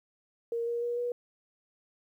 sine tone with pitch steps, 466.2 / 472.2 / 478.2 / 484.3 Hz, A#4 / A#4 / A#4 / B4, 0 / +22 / +44 / -34 cents, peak -29 dBFS, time 0.52-1.12 s, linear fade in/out 2 ms, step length 150 ms, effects 11-bit

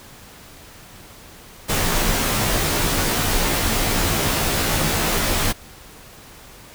pink noise with comb filter, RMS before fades -20 dBFS, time 1.68-5.53 s, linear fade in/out 20 ms, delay 16 ms, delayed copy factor -0.95, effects pink hiss -43 dBFS RMS until 6.74 s

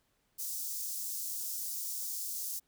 white high-pass noise, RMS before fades -38 dBFS, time 0.38-2.6 s, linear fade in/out 20 ms, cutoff 5400 Hz, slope 24 dB/octave, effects pink hiss -75 dBFS RMS until 2.67 s

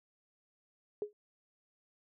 sine tone with exponential decay, 416.9 Hz, G#4, 7 cents sharp, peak -29 dBFS, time 1.02-1.13 s, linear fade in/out 1 ms, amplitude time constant 22 ms, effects none

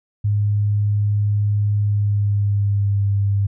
sine tone with pitch glide, 103.4 to 100.05 Hz, G#2 to G2, -7 to +36 cents, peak -15 dBFS, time 0.24-3.47 s, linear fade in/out 10 ms, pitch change -57 cents, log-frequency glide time 1.8-3.11 s, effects none

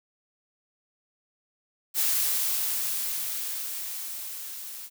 blue noise with level ramp, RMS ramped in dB -24 to -40 dBFS, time 1.94-4.9 s, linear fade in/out 50 ms, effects none

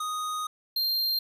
square tone pair in turn, 1244.5 / 4186 Hz, D#6 / C8, 0 / 0 cents, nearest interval octave + major sixth, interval 2100 cents, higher second, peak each -30 / -25 dBFS, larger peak second, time 0-0.47 / 0.76-1.19 s, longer first, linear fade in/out 5 ms, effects resampled to 32000 Hz + 10-bit

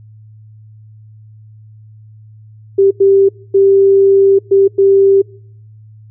sine tone bursts at uneven times, 392 Hz, G4, in tune, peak -5 dBFS, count 5, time 2.78-2.91 / 3-3.29 / 3.54-4.39 / 4.51-4.68 / 4.78-5.22 s, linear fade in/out 10 ms, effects noise-tail reverb RT60 0.7 s tail -25 dB re dry + added 108 Hz sine -36 dBFS peak until 6.1 s

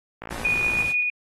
click train, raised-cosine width 0.5 ms, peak -19 dBFS, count 35, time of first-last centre 0.22-0.824 s, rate 56.3 Hz
pink noise, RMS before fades -37 dBFS, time 0.3-0.93 s, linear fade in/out 20 ms
sine tone with tremolo, 2461 Hz, D#7, 20 cents flat, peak -19 dBFS, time 0.45-1.1 s, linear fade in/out 2 ms, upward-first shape square, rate 6.1 Hz, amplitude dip 25%
effects AAC 32 kbps

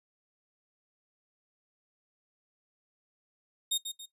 sawtooth tone with echo, 3700 Hz, A#7, 14 cents flat, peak -23 dBFS, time 3.71-3.78 s, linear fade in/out 10 ms, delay 140 ms, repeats 2, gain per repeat -8 dB, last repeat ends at 4.06 s, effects noise-tail reverb RT60 0.1 s tail -17 dB re dry + resampled to 32000 Hz

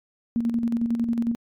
sine tone with tremolo, 233.1 Hz, A#3, in tune, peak -19 dBFS, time 0.36-1.35 s, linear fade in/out 0 ms, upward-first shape square, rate 11 Hz, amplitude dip 50%, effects MP3 96 kbps

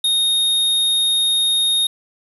square tone, 3710 Hz, A#7, 9 cents flat, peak -15 dBFS, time 0.04-1.87 s, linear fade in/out 5 ms, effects resampled to 32000 Hz + 7-bit

